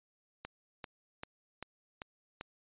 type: click train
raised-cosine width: 0.3 ms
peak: -25 dBFS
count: 6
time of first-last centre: 0.45-2.411 s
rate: 2.55 Hz
effects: resampled to 8000 Hz